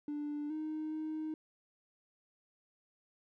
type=tone with pitch steps; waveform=triangle; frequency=294.5 / 310.3 / 312 Hz; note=D4 / D#4 / D#4; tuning=+5 / -5 / +5 cents; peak=-33 dBFS; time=0.08-1.34 s; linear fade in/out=2 ms; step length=420 ms; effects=tanh soft clip ceiling -32 dBFS